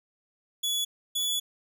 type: tone pair in turn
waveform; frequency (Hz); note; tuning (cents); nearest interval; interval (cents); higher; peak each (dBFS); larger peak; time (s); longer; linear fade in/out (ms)
sawtooth; 3400 / 3419; G#7 / G#7; +40 / +50; unison; 10; second; -23; neither; 0.63-0.85 / 1.15-1.4; second; 10
effects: none